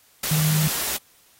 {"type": "tone in noise", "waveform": "sine", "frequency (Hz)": 155.1, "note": "D#3", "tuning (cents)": -5, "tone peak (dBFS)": -18, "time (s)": [0.31, 0.68], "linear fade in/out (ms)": 5, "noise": "white", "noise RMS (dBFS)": -26, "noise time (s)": [0.23, 0.97], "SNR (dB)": 5, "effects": ["white hiss -57 dBFS RMS until 1.39 s", "AAC 48 kbps"]}